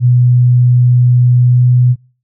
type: tone with pitch glide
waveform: sine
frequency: 123.47 to 124.26 Hz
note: B2 to B2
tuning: 0 to +11 cents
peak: -5 dBFS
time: 0-1.96 s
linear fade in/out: 50 ms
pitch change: +11 cents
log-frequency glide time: 1.46-1.67 s
effects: noise-tail reverb RT60 0.4 s tail -25 dB re dry